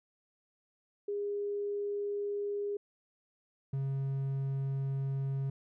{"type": "tone pair in turn", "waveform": ["sine", "triangle"], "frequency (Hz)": [407.9, 136.12], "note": ["G#4", "C#3"], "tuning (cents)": [-31, -31], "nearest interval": "octave + perfect fifth", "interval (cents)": 1900, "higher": "first", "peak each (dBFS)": [-32, -29], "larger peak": "second", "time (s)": [[1.08, 2.77], [3.73, 5.5]], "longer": "second", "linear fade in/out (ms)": 5, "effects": []}